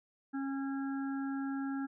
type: harmonic tone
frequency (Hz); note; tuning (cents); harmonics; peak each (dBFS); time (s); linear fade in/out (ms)
273; C#4; -26; 1 / 3 / 5 / 6; -34 / -47 / -48 / -49; 0.33-1.87; 20
effects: none